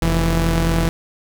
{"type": "tone pair together", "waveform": "sawtooth", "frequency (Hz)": [43.78, 165.3], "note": ["F1", "E3"], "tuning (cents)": [5, 5], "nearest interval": "octave + major seventh", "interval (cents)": 2300, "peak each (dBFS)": -14, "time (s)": [0.02, 0.89], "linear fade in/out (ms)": 0, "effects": []}